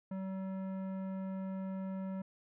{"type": "tone with tanh clipping", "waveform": "triangle", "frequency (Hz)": 190.6, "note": "G3", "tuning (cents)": -48, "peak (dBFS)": -39, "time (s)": [0.11, 2.22], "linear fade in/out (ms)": 5, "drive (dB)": 18, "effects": []}